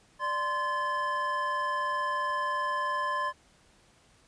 triangle tone cluster, 589 / 1039 / 1724 Hz, D5 / C6 / A6, +5 / -12 / -36 cents, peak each -36 / -27 / -33 dBFS, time 0.19-3.33 s, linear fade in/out 50 ms, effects pink hiss -62 dBFS RMS until 4.27 s + resampled to 22050 Hz

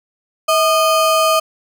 square ring-modulated tone, 932.3 Hz, A#5, in tune, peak -9 dBFS, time 0.48-1.4 s, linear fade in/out 10 ms, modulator 290 Hz, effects none

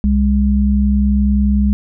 sine tone pair together, 65.41 / 204.6 Hz, C2 / G#3, 0 / -26 cents, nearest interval octave + minor sixth, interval 1974 cents, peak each -13 dBFS, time 0.04-1.73 s, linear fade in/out 0 ms, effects none

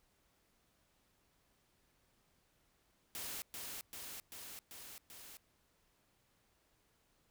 white noise with echo, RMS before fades -44 dBFS, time 3.15-3.42 s, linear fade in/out 0 ms, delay 390 ms, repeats 5, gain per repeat -2 dB, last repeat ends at 5.37 s, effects pink hiss -75 dBFS RMS until 7.3 s

